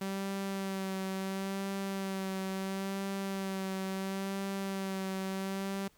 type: tone with vibrato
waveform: sawtooth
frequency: 193.2 Hz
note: G3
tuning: 25 cents flat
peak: -30 dBFS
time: 0.01-5.88 s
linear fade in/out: 5 ms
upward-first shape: sine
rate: 0.73 Hz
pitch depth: 23 cents each way
effects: pink hiss -66 dBFS RMS until 5.97 s